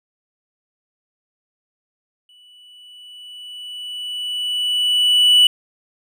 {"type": "tone with exponential growth", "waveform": "triangle", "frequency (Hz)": 2960, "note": "F#7", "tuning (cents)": 0, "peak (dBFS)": -6, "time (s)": [2.29, 5.47], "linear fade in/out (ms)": 2, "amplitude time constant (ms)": 690, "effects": []}